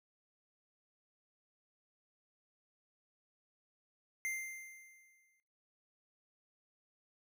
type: tone with exponential decay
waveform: square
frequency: 2093 Hz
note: C7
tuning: in tune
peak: -35 dBFS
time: 4.25-5.4 s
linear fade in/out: 0 ms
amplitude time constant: 250 ms
effects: noise-tail reverb RT60 0.8 s tail -23 dB re dry